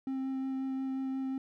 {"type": "tone with vibrato", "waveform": "triangle", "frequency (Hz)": 265.3, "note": "C4", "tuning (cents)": 24, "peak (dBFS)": -30, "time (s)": [0.07, 1.38], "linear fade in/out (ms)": 2, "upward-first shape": "sine", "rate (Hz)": 5.6, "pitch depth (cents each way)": 9, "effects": []}